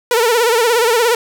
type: tone with vibrato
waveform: sawtooth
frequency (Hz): 466.2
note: A#4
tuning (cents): 0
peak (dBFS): -7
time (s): 0.11-1.15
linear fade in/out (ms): 2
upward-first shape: sine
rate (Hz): 17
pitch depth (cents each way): 99
effects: none